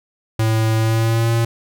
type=tone with pitch glide; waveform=square; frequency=111.1 to 115.48 Hz; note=A2 to A#2; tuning=+17 to -16 cents; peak=-15 dBFS; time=0.39-1.45 s; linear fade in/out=5 ms; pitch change=+67 cents; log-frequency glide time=0.77-1.32 s; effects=none